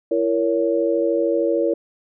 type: chord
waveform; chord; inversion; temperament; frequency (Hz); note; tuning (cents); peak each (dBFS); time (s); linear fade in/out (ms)
sine; A# diminished; second; just; 335.6 / 466.2 / 559.4; E4 / A#4 / C#5; +31 / 0 / +16; -21; 0.11-1.74; 5
effects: none